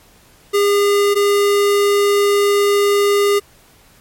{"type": "tone pair in turn", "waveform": "square", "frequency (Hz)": [405.8, 405.8], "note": ["G#4", "G#4"], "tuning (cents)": [-40, -40], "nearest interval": "unison", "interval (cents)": 0, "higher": "neither", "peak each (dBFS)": -12, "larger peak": "neither", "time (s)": [[0.53, 1.15], [1.15, 3.4]], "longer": "second", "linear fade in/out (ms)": 20, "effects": ["pink hiss -49 dBFS RMS until 4 s", "MP3 64 kbps"]}